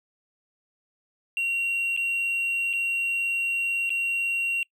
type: tone with dropouts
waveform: triangle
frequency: 2749 Hz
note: F7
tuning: 28 cents flat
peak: -21 dBFS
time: 1.37-4.63 s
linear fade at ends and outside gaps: 1 ms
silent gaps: 1.965-1.974 / 2.731-2.735 / 3.894-3.903 s
effects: noise-tail reverb RT60 0.1 s tail -26 dB re dry + tanh soft clip ceiling -17 dBFS